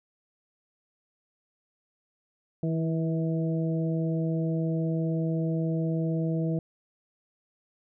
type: harmonic tone with a mistuned harmonic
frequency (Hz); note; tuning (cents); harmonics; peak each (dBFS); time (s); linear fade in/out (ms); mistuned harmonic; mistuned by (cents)
161.9; E3; -31; 1 / 2 / 3 / 4; -26 / -32 / -36 / -38; 2.63-6.59; 2; 2; +16
effects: none